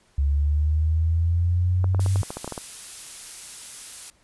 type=linear sweep; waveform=sine; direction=up; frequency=69.3 to 97.3 Hz; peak=-18 dBFS; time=0.18-2.22 s; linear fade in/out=5 ms
type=clicks; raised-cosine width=1 ms; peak=-17 dBFS; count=12; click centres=1.843 / 1.947 / 1.995 / 2.062 / 2.159 / 2.232 / 2.305 / 2.37 / 2.445 / 2.477 / 2.523 / 2.578 s
type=noise; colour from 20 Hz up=blue; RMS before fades=-36 dBFS; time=2-4.1 s; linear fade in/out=0 ms
effects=pink hiss -61 dBFS RMS until 4.23 s + resampled to 24000 Hz